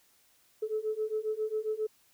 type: beating tone pair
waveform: sine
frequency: 428.9 / 436.3 Hz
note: A4 / A4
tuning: -44 / -15 cents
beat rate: 7.4 Hz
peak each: -33 / -32 dBFS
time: 0.62-1.87 s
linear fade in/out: 10 ms
effects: tanh soft clip ceiling -22 dBFS + white hiss -66 dBFS RMS until 2.13 s